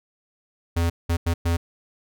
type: tone bursts at uneven times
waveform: square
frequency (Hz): 84.6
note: E2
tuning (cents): +45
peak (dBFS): -20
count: 4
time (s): 0.76-0.9 / 1.09-1.17 / 1.26-1.34 / 1.45-1.57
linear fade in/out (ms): 10
effects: none

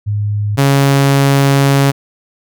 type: tone pair in turn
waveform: sine / sawtooth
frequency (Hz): 103.83 / 138.6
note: G#2 / C#3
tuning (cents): 0 / 0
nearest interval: perfect fourth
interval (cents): 500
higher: second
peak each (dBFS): -13 / -4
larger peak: second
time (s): 0.06-0.57 / 0.57-1.92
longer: second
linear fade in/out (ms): 20
effects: none

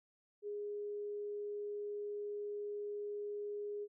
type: tone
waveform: sine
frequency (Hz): 412.9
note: G#4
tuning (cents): -10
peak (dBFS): -39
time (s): 0.42-3.88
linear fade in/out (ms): 50
effects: none

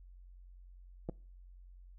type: clicks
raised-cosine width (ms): 2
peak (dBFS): -26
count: 2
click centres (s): 1.089 / 1.095
effects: noise-tail reverb RT60 0.4 s tail -25 dB re dry + added 45 Hz sine -52 dBFS peak until 1.98 s

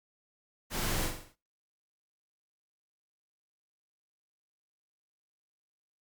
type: noise with echo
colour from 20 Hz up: pink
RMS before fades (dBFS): -34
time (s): 0.7-1.1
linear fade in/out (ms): 50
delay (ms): 43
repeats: 6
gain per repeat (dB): -5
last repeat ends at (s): 1.358
effects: noise-tail reverb RT60 0.3 s tail -21 dB re dry + Opus 48 kbps

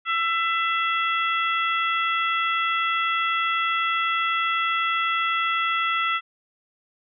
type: harmonic tone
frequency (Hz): 668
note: E5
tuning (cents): +23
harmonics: 2 / 3 / 4 / 5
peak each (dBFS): -23 / -27 / -29 / -31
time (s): 0.05-6.21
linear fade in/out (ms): 50
effects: none

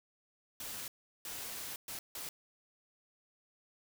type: noise bursts at uneven times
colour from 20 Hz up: white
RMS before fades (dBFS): -43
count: 4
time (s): 0.6-0.88 / 1.25-1.76 / 1.88-1.99 / 2.15-2.29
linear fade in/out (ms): 2
effects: none

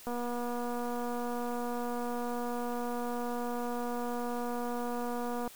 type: click train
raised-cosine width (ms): 1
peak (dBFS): -24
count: 1304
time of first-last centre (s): 0.07-5.477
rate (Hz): 241
effects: white hiss -52 dBFS RMS until 5.55 s

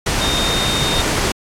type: tone in noise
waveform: sine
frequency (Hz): 3680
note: A#7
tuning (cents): -23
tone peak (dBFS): -20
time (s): 0.21-1.02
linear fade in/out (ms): 5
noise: pink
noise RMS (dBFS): -18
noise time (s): 0.06-1.32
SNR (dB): -5
effects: low-pass 9000 Hz 12 dB/octave + AAC 64 kbps

